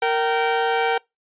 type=tone pair together; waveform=sawtooth; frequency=463.5 / 773.3 Hz; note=A#4 / G5; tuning=-10 / -24 cents; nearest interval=major sixth; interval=886 cents; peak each=-17 dBFS; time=0.02-0.98 s; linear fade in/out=5 ms; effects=noise-tail reverb RT60 0.2 s tail -26 dB re dry + resampled to 8000 Hz